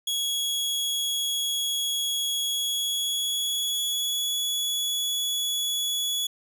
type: tone with pitch glide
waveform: sawtooth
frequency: 3338 to 3389 Hz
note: G#7 to G#7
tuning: +8 to +34 cents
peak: -22 dBFS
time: 0.07-6.27 s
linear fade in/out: 5 ms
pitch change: +26 cents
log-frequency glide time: 2.41-4.37 s
effects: none